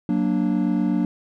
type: chord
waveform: triangle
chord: Gb augmented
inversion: none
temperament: equal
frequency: 185 / 233.1 / 293.7 Hz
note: Gb3 / Bb3 / D4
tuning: 0 / 0 / 0 cents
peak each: -21 dBFS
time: 0.09-1.05 s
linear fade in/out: 2 ms
effects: none